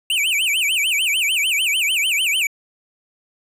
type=tone with vibrato; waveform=square; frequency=2652 Hz; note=E7; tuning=10 cents sharp; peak=-17 dBFS; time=0.1-2.47 s; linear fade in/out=2 ms; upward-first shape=sine; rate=6.7 Hz; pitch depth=280 cents each way; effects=resampled to 32000 Hz